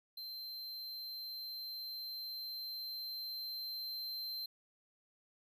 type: tone with level ramp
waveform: square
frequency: 4118 Hz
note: C8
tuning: 28 cents flat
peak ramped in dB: -44 to -40 dBFS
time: 0.17-4.46 s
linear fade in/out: 5 ms
effects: none